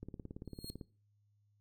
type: click train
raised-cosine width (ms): 3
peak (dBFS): -32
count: 15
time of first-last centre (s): 0.03-0.812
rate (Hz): 17.9
type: tone with exponential growth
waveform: sawtooth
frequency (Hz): 4264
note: C8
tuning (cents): +32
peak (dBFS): -39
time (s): 0.45-0.7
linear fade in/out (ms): 0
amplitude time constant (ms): 54
effects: noise-tail reverb RT60 0.4 s tail -20 dB re dry + added 103 Hz sine -70 dBFS peak until 1.6 s